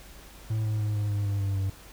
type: tone with pitch steps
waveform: triangle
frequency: 109.7 / 107.75 / 105.84 / 103.96 / 102.12 / 100.31 / 98.53 / 96.78 Hz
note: A2 / A2 / G#2 / G#2 / G#2 / G2 / G2 / G2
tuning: -5 / -36 / +33 / +2 / -29 / +40 / +9 / -22 cents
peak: -23 dBFS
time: 0.5-1.7 s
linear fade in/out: 5 ms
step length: 150 ms
effects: added 50 Hz sine -50 dBFS peak until 1.92 s + pink hiss -50 dBFS RMS until 1.92 s